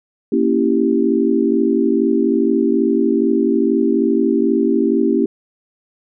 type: chord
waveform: sine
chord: A# diminished seventh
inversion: none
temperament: equal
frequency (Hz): 233.1 / 277.2 / 329.6 / 392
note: A#3 / C#4 / E4 / G4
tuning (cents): 0 / 0 / 0 / 0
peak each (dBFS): -18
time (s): 0.32-5.26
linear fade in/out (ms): 5
effects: none